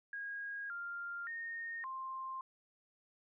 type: tone with pitch steps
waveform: sine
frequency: 1637 / 1396 / 1843 / 1053 Hz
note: G#6 / F6 / A#6 / C6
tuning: -25 / -1 / -20 / +11 cents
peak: -40 dBFS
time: 0.13-2.41 s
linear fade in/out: 2 ms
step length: 570 ms
effects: none